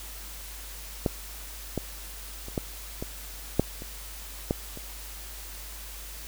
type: clicks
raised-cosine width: 2 ms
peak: -10 / -14 / -27 / -13 / -19 / -6 / -26 / -11 / -26 dBFS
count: 9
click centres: 1.062 / 1.777 / 2.484 / 2.578 / 3.025 / 3.596 / 3.821 / 4.509 / 4.774 s
effects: added 50 Hz sine -42 dBFS peak until 6.27 s + white hiss -43 dBFS RMS until 6.27 s